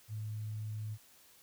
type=tone; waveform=sine; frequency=107.6 Hz; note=A2; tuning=38 cents flat; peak=-37 dBFS; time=0.08-0.98 s; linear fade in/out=50 ms; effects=white hiss -62 dBFS RMS until 1.42 s